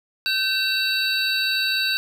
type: tone cluster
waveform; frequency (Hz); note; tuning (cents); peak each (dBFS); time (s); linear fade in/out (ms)
triangle; 1539 / 2694 / 3887 / 4553; G6 / E7 / B7 / C#8; -32 / +37 / -28 / +45; -24; 0.26-1.97; 0
effects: none